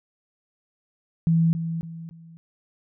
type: tone with echo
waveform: sine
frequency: 164.81 Hz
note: E3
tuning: in tune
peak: -16 dBFS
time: 1.27-1.53 s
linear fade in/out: 0 ms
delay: 280 ms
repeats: 3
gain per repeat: -9 dB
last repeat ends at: 2.37 s
effects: none